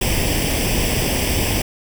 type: noise with comb filter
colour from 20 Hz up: pink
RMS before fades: -19 dBFS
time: 0.01-1.62 s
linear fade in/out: 5 ms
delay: 0.37 ms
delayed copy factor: +0.75
effects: none